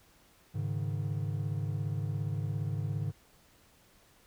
triangle chord, Ab suspended fourth, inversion none, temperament just, 103.83 / 138.43 / 155.74 Hz, Ab2 / Db3 / Eb3, 0 / -2 / +2 cents, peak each -32 / -34 / -35 dBFS, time 0.54-3.12 s, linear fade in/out 20 ms, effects pink hiss -63 dBFS RMS until 4.26 s

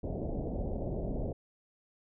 pink low-pass noise, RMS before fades -35 dBFS, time 0.03-1.33 s, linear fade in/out 10 ms, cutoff 690 Hz, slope 48 dB/octave, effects none

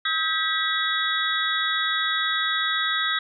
sine tone cluster, 1281 / 1591 / 1947 / 3386 / 3794 Hz, E6 / G6 / B6 / G#7 / A#7, -50 / +25 / -25 / +33 / +30 cents, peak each -28 dBFS, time 0.05-3.19 s, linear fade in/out 5 ms, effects none

